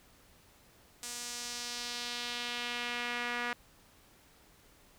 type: tone with band-pass filter sweep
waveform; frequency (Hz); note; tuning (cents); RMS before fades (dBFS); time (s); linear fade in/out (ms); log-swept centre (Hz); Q
sawtooth; 241.2; B3; -41; -38; 1.03-3.53; 2; 7700 to 1800; 1.5
effects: pink hiss -62 dBFS RMS until 4.98 s